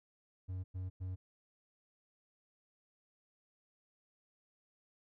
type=tone bursts; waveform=triangle; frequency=92.6 Hz; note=F#2; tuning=2 cents sharp; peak=-36 dBFS; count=3; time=0.48-1.16 s; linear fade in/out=20 ms; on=160 ms; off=100 ms; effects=none